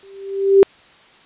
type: tone with exponential growth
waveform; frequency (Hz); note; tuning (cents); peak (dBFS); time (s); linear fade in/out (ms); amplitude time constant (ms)
sine; 392; G4; 0; -3; 0.03-0.63; 0; 130
effects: white hiss -48 dBFS RMS until 1.25 s + resampled to 8000 Hz